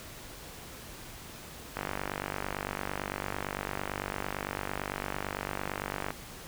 click train, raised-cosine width 0.5 ms, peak -17 dBFS, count 213, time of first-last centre 1.77-6.105 s, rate 48.9 Hz, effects pink hiss -46 dBFS RMS until 6.47 s

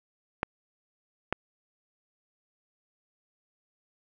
clicks, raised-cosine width 0.5 ms, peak -11 dBFS, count 2, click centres 0.431 / 1.326 s, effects none

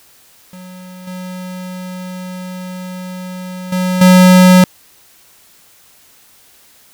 square tone with level steps, 183.2 Hz, F#3, 17 cents flat, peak -32 / -25 / -14 / -4 dBFS, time 0.53-4.64 s, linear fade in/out 2 ms, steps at 1.07 / 3.72 / 4.01 s, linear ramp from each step 5 ms, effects white hiss -47 dBFS RMS until 6.93 s

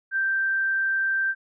sine tone, 1568 Hz, G6, in tune, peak -21 dBFS, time 0.11-1.35 s, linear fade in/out 50 ms, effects none

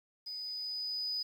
sine tone with level ramp, 4978 Hz, D#8, in tune, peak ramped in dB -39 to -31 dBFS, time 0.26-1.23 s, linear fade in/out 10 ms, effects tanh soft clip ceiling -29 dBFS + 10-bit

